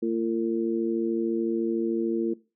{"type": "harmonic tone", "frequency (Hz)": 113.7, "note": "A#2", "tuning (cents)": -43, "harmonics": [2, 3, 4], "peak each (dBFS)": [-28, -26, -31], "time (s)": [0.02, 2.34], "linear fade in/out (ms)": 10, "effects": ["noise-tail reverb RT60 0.3 s tail -20 dB re dry"]}